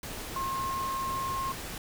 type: tone in noise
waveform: sine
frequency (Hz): 1069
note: C6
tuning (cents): +37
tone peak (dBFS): -30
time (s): 0.36-1.52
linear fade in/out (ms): 2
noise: pink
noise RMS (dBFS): -39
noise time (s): 0.03-1.78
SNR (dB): +6
effects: none